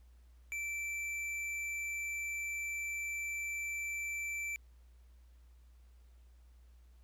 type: tone with hard clipping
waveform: triangle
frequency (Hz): 2334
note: D7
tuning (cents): -11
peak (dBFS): -38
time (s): 0.52-4.56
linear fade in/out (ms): 0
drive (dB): 12
effects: added 60 Hz sine -57 dBFS peak until 7.03 s + pink hiss -75 dBFS RMS until 7.03 s